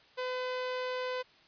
sawtooth tone, 506 Hz, B4, 42 cents sharp, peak -29 dBFS, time 0.17-1.23 s, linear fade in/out 20 ms, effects white hiss -61 dBFS RMS until 1.47 s + resampled to 11025 Hz

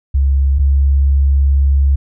sine tone pair in turn, 68.5 / 69.1 Hz, C#2 / C#2, -20 / -5 cents, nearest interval unison, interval 15 cents, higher second, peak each -9 / -8 dBFS, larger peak second, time 0.14-0.59 / 0.59-1.96 s, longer second, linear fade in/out 10 ms, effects none

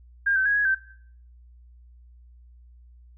sine tone with pitch steps, 1609 / 1540 / 1653 / 1666 / 1556 Hz, G6 / G6 / G#6 / G#6 / G6, +45 / -31 / -9 / +5 / -13 cents, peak -19 dBFS, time 0.26-0.75 s, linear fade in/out 10 ms, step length 98 ms, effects noise-tail reverb RT60 0.6 s tail -18 dB re dry + added 60 Hz sine -48 dBFS peak until 3.17 s

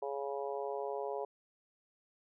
harmonic tone, 139.4 Hz, C#3, 10 cents sharp, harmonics 3 / 4 / 5 / 6 / 7, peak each -39 / -41 / -43 / -45 / -46 dBFS, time 0.02-1.25 s, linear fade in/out 5 ms, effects none

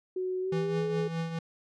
sine tone with pitch glide, 370 to 422.6 Hz, F#4 to G#4, 0 to +30 cents, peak -29 dBFS, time 0.16-1.08 s, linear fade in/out 5 ms, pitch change +230 cents, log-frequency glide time 0.41-0.84 s
square tone with tremolo, 164.81 Hz, E3, in tune, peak -29 dBFS, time 0.52-1.39 s, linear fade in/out 5 ms, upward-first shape triangle, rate 4.8 Hz, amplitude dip 60%
effects low-pass 5000 Hz 12 dB/octave

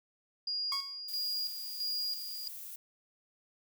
sine tone with tremolo, 4848 Hz, D#8, 46 cents flat, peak -32 dBFS, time 0.47-2.48 s, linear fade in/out 5 ms, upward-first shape square, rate 1.5 Hz, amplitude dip 60%
sawtooth tone with exponential decay, 1100 Hz, C#6, 14 cents flat, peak -30 dBFS, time 0.72-1.01 s, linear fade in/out 2 ms, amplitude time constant 63 ms
violet noise, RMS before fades -45 dBFS, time 1.08-2.76 s, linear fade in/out 5 ms
effects none

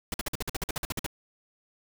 pink noise bursts, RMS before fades -31 dBFS, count 14, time 0.12-1.064 s, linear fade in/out 2 ms, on 21 ms, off 50 ms, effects none

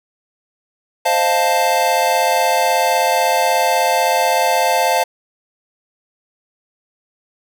square chord, F dominant seventh, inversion second, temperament equal, 523.3 / 622.3 / 698.5 / 880 Hz, C5 / Eb5 / F5 / A5, 0 / 0 / 0 / 0 cents, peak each -21 / -23 / -18 / -18 dBFS, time 1.05-5.04 s, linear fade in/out 10 ms, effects none

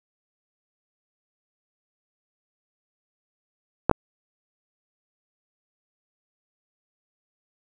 clicks, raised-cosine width 1 ms, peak -3 dBFS, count 2, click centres 3.896 / 3.913 s, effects none

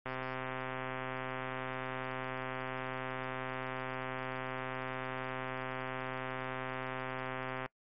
click train, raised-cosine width 0.5 ms, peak -23 dBFS, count 989, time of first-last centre 0.06-7.66 s, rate 130 Hz, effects noise-tail reverb RT60 0.1 s tail -23 dB re dry + MP3 32 kbps

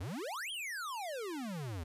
square exponential two-way sweep, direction up then down, 77.1 to 3340 to 77.1 Hz, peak -39 dBFS, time 0-1.84 s, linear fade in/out 10 ms, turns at 0.51 s, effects resampled to 32000 Hz

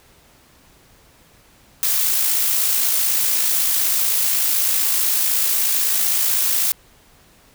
blue noise with amplitude modulation, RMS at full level -17 dBFS, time 1.83-6.72 s, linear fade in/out 0 ms, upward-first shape sine, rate 56 Hz, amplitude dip 30%, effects pink hiss -52 dBFS RMS until 7.54 s

